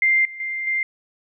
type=tone with level steps; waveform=sine; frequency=2096 Hz; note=C7; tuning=2 cents sharp; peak=-14 / -33 / -24 / -19 dBFS; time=0.02-0.83 s; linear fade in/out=2 ms; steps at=0.25 / 0.4 / 0.67 s; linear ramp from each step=2 ms; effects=none